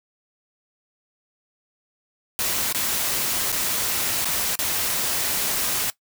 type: noise with dropouts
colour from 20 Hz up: white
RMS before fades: -24 dBFS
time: 2.39-5.9 s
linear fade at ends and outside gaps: 0 ms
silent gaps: 2.725-2.747 / 3.519-3.526 / 4.246-4.255 / 4.554-4.59 s
effects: noise-tail reverb RT60 0.1 s tail -18 dB re dry